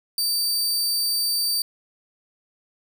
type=tone; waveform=sawtooth; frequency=4633 Hz; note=D8; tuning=24 cents flat; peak=-18 dBFS; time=0.18-1.62 s; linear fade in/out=2 ms; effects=none